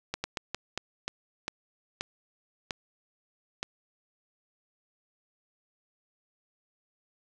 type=slowing click train; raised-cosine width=0.2 ms; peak=-14 dBFS; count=10; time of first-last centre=0.14-3.63 s; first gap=100 ms; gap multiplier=1.32; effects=none